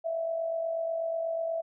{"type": "tone with amplitude modulation", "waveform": "sine", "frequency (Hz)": 659.3, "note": "E5", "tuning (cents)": 0, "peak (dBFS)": -26, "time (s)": [0.04, 1.62], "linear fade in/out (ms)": 20, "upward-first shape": "sine", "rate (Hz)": 48.2, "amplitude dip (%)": 50, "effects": []}